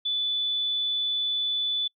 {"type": "tone", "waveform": "sine", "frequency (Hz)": 3480, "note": "A7", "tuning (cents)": -20, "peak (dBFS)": -24, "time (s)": [0.05, 1.88], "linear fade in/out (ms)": 10, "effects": ["noise-tail reverb RT60 0.1 s tail -26 dB re dry"]}